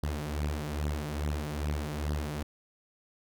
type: beating tone pair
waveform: sawtooth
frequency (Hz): 73.42 / 75.82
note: D2 / D#2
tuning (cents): 0 / -44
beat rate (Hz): 2.4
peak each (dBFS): -29 / -31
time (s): 0.03-2.43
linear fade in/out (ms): 5
effects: none